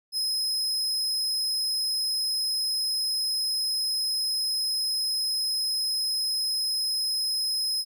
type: tone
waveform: 40% pulse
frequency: 5110 Hz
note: D#8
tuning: 45 cents sharp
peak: -24 dBFS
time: 0.12-7.85 s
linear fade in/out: 50 ms
effects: none